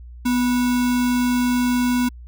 sine tone with sample-and-hold, 247 Hz, B3, in tune, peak -16 dBFS, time 0.25-2.09 s, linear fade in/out 10 ms, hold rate 1225 Hz, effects added 60 Hz sine -36 dBFS peak until 2.27 s

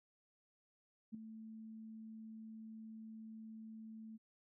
sine tone with ADSR envelope, 220.8 Hz, A3, 6 cents sharp, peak -40 dBFS, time 1.12-4.18 s, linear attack 26 ms, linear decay 5 ms, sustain -9 dB, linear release 25 ms, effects none

